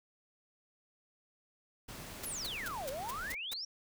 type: noise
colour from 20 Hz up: pink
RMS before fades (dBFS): -47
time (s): 1.88-3.35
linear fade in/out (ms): 10
type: noise bursts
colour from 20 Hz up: white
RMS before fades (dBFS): -41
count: 7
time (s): 2.23-3.538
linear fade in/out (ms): 5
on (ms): 24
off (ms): 190
type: exponential two-way sweep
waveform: sine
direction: down then up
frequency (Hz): 11850 to 506 to 5710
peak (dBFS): -38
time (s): 2.25-3.65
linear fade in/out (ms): 5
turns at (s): 2.89
effects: none